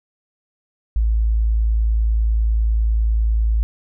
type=tone; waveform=sine; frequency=55 Hz; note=A1; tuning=in tune; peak=-14 dBFS; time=0.96-3.63 s; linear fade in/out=0 ms; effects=none